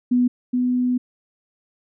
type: tone pair in turn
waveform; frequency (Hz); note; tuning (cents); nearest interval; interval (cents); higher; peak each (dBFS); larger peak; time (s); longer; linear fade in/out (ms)
sine; 246.9 / 249; B3 / B3; 0 / +14; unison; 14; second; -14 / -17; first; 0.11-0.28 / 0.53-0.98; second; 10
effects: none